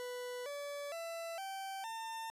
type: tone with pitch steps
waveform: 40% pulse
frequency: 494.1 / 574.2 / 667.2 / 775.3 / 901 Hz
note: B4 / D5 / E5 / G5 / A5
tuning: +1 / -39 / +21 / -19 / +41 cents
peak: -40 dBFS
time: 0-2.3 s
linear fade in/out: 0 ms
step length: 460 ms
effects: resampled to 32000 Hz